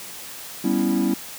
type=chord; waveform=triangle; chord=C# half-diminished seventh; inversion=second; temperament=equal; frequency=196 / 246.9 / 277.2 / 329.6 Hz; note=G3 / B3 / C#4 / E4; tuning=0 / 0 / 0 / 0 cents; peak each=-22 dBFS; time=0.64-1.14 s; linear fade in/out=5 ms; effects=white hiss -37 dBFS RMS until 1.38 s + high-pass 80 Hz 12 dB/octave